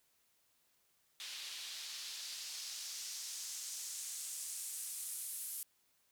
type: noise with band-pass filter sweep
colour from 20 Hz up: white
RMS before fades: -45 dBFS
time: 1.2-5.63 s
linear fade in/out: 0 ms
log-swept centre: 3400 to 11000 Hz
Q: 1.6
effects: white hiss -75 dBFS RMS until 6.11 s